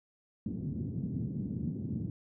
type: band-pass noise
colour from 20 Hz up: pink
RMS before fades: -36 dBFS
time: 0.46-2.1 s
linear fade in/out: 2 ms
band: 100 to 260 Hz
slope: 24 dB/octave
effects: none